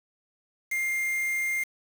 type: tone with quantisation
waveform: triangle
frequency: 2109 Hz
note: C7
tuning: 13 cents sharp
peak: -24 dBFS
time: 0.71-1.64 s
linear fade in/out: 10 ms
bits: 6
effects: none